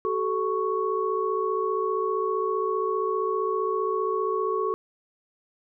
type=tone cluster; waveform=sine; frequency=380.4 / 435.6 / 1110 Hz; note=F#4 / A4 / C#6; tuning=+48 / -17 / +2 cents; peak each=-28 / -27 / -28 dBFS; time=0.05-4.74 s; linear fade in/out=0 ms; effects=none